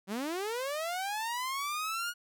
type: linear sweep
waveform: sawtooth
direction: up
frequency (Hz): 182.4 to 1452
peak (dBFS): -29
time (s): 0.07-2.14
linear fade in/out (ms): 50
effects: none